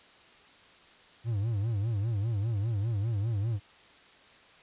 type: tone with vibrato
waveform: triangle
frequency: 107.7 Hz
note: A2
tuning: 37 cents flat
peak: -25 dBFS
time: 1.24-3.6 s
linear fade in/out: 50 ms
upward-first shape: sine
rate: 5 Hz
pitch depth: 170 cents each way
effects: white hiss -56 dBFS RMS until 4.62 s + resampled to 8000 Hz